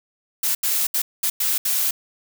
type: noise bursts at uneven times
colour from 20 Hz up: blue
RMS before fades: -21 dBFS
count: 6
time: 0.43-0.55 / 0.63-0.87 / 0.94-1.02 / 1.23-1.3 / 1.4-1.58 / 1.65-1.91 s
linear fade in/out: 5 ms
effects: none